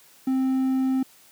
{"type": "tone", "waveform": "triangle", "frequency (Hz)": 262.5, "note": "C4", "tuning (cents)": 6, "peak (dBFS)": -18, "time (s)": [0.27, 1.03], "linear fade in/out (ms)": 5, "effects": ["white hiss -54 dBFS RMS until 1.31 s", "high-pass 100 Hz 12 dB/octave"]}